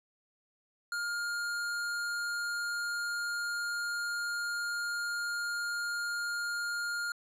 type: tone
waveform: square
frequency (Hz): 1413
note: F6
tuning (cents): +20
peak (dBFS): -33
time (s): 0.92-7.12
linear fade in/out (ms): 2
effects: low-pass 11000 Hz 12 dB/octave